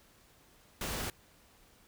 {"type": "noise", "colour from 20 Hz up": "pink", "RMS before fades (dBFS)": -37, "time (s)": [0.81, 1.1], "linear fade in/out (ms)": 2, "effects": ["pink hiss -63 dBFS RMS until 1.87 s"]}